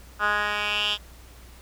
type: tone with band-pass filter sweep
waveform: 10% pulse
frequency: 207.7 Hz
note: G#3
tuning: in tune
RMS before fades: -25 dBFS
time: 0.19-0.98 s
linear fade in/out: 50 ms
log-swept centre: 1400 to 3400 Hz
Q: 4.2
effects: added 60 Hz sine -46 dBFS peak until 1.61 s + pink hiss -51 dBFS RMS until 1.61 s